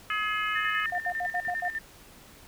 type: harmonic tone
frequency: 423.5 Hz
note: G#4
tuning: 34 cents sharp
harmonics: 3 / 4 / 5 / 6 / 7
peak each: -30 / -32 / -34 / -36 / -37 dBFS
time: 0.1-0.86 s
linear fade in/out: 2 ms
type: tone with tremolo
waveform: sine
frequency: 1799 Hz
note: A6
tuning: 38 cents sharp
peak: -28 dBFS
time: 0.55-1.79 s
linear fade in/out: 10 ms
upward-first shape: square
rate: 10 Hz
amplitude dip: 65%
type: tone bursts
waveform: sine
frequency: 713 Hz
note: F5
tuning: 36 cents sharp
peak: -28 dBFS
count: 6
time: 0.92-1.684 s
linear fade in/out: 5 ms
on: 64 ms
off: 76 ms
type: click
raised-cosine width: 3 ms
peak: -35 dBFS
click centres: 1.475 s
effects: pink hiss -52 dBFS RMS until 2.47 s